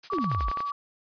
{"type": "noise with tremolo", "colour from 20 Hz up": "blue", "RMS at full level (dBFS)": -36, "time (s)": [0.03, 0.71], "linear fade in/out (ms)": 5, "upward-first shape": "sine", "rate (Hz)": 11, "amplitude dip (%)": 90}
{"type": "tone with vibrato", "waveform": "sine", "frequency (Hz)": 1145, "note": "D6", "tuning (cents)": -44, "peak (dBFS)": -28, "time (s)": [0.1, 0.72], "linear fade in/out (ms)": 2, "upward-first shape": "triangle", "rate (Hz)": 15, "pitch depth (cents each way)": 17}
{"type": "exponential sweep", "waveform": "sine", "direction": "down", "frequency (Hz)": [440, 41.2], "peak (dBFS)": -26, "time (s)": [0.12, 0.51], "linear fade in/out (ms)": 10}
{"type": "clicks", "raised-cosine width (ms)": 0.5, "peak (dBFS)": -20, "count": 10, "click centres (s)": [0.134, 0.185, 0.243, 0.316, 0.348, 0.408, 0.484, 0.515, 0.573, 0.605]}
{"effects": ["resampled to 11025 Hz"]}